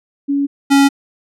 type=tone pair in turn; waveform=sine / square; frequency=281.4 / 278 Hz; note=C#4 / C#4; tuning=+26 / +5 cents; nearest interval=unison; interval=21 cents; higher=first; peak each=-13 / -8 dBFS; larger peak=second; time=0.28-0.47 / 0.7-0.89 s; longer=neither; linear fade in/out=20 ms; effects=low-pass 11000 Hz 12 dB/octave